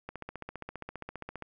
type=click train; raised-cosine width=0.5 ms; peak=-24 dBFS; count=21; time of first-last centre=0.09-1.423 s; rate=15 Hz; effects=none